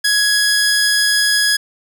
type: tone pair together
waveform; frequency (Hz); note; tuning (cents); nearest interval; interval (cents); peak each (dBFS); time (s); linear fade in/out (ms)
35% pulse; 1670 / 5004; G#6 / D#8; +9 / +9; octave + perfect fifth; 1900; -13; 0.04-1.57; 10
effects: none